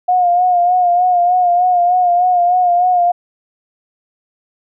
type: tone with vibrato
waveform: sine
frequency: 715 Hz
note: F5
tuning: 41 cents sharp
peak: -9 dBFS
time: 0.08-3.12 s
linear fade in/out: 10 ms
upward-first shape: sine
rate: 3.3 Hz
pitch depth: 42 cents each way
effects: none